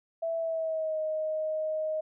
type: tone with pitch glide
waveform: sine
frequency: 660 to 624.4 Hz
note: E5 to D#5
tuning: +2 to +6 cents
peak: -28 dBFS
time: 0.22-2.01 s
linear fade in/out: 10 ms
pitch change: -96 cents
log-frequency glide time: 0.38-0.99 s
effects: none